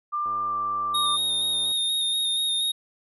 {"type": "tone with pitch glide", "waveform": "sine", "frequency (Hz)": [1191, 1178], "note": ["D6", "D6"], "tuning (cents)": [24, 5], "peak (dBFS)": -24, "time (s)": [0.12, 1.17], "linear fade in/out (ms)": 20, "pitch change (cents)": -19, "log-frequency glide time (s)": [0.46, 0.54]}
{"type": "click train", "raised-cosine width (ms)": 1, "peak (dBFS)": -32, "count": 151, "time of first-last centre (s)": [0.26, 1.716], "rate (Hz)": 103}
{"type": "tone with vibrato", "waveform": "square", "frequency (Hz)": 3700, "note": "A#7", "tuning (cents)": -14, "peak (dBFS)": -23, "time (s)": [0.94, 2.72], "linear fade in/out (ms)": 10, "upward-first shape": "square", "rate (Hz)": 4.2, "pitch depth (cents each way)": 20}
{"effects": []}